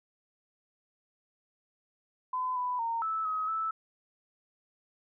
sine tone with pitch steps, 1014 / 994 / 920 / 1310 / 1270 / 1313 Hz, B5 / B5 / A#5 / E6 / D#6 / E6, +45 / +11 / -23 / -11 / +35 / -7 cents, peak -29 dBFS, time 2.33-3.71 s, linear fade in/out 5 ms, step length 230 ms, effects none

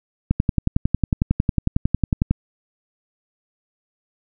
click train, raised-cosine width 5 ms, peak -4 dBFS, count 23, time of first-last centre 0.31-2.31 s, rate 11 Hz, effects none

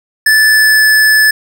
square tone with pitch glide, 1747 to 1734.9 Hz, A6 to A6, -13 to -25 cents, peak -6 dBFS, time 0.26-1.31 s, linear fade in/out 5 ms, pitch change -12 cents, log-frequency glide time 0.39-0.85 s, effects none

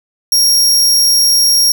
sawtooth tone, 5588 Hz, F8, in tune, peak -5 dBFS, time 0.32-1.72 s, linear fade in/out 2 ms, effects none

